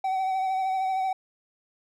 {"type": "tone with vibrato", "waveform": "triangle", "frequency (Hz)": 760, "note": "F#5", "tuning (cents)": 46, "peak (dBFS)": -22, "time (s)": [0.04, 1.13], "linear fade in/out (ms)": 5, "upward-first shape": "triangle", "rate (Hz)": 13, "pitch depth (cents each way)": 32, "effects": []}